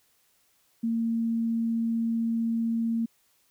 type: tone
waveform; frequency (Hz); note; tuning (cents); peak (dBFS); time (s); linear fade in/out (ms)
sine; 228.9; A#3; -31; -24; 0.83-3.06; 10
effects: white hiss -67 dBFS RMS until 3.5 s